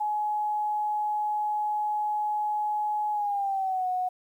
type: tone with pitch glide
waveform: sine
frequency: 843 to 733.9 Hz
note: G#5 to F#5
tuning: +26 to -14 cents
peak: -25 dBFS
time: 0-4.09 s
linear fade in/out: 10 ms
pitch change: -240 cents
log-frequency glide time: 3.12-3.87 s
effects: 10-bit